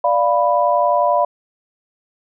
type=chord; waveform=sine; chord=B diminished; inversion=first; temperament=equal; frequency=587.3 / 698.5 / 987.8 Hz; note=D5 / F5 / B5; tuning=0 / 0 / 0 cents; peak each=-17 dBFS; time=0.04-1.25 s; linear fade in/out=5 ms; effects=none